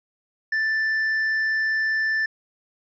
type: tone with tanh clipping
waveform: triangle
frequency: 1765 Hz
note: A6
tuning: 5 cents sharp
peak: -21 dBFS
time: 0.52-2.26 s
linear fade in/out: 5 ms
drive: 8 dB
effects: resampled to 16000 Hz